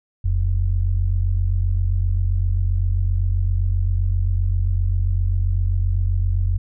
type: tone pair together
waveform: sine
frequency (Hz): 42.57 / 90.2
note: F1 / F#2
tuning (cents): -44 / -44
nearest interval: octave + minor second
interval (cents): 1300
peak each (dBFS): -19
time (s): 0.24-6.58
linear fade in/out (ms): 10
effects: none